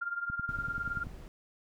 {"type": "tone with tremolo", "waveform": "sine", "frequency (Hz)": 1396.9, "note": "F6", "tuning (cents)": 0, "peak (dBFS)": -29, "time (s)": [0.01, 1.04], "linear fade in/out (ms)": 10, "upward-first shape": "triangle", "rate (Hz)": 19, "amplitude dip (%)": 85}
{"type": "click train", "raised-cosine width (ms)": 5, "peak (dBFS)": -29, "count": 9, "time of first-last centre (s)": [0.3, 1.069], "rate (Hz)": 10.4}
{"type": "noise", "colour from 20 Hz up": "brown", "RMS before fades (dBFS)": -46, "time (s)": [0.49, 1.28], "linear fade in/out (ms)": 0}
{"effects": []}